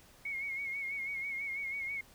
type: tone with vibrato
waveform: sine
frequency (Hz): 2189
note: C#7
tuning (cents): -22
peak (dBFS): -35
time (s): 0.25-2.01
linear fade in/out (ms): 5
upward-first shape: sine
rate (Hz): 6.1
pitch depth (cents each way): 52
effects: pink hiss -60 dBFS RMS until 2.14 s